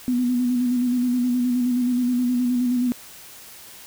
sine tone with vibrato, 246.9 Hz, B3, in tune, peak -18 dBFS, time 0.08-2.92 s, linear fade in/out 0 ms, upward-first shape square, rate 9.5 Hz, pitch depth 30 cents each way, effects white hiss -43 dBFS RMS until 3.86 s

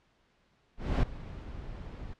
brown noise with ADSR envelope, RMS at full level -24 dBFS, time 0.77-2.14 s, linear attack 260 ms, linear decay 6 ms, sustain -18 dB, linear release 10 ms, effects pink hiss -69 dBFS RMS until 2.19 s + low-pass 4000 Hz 12 dB/octave

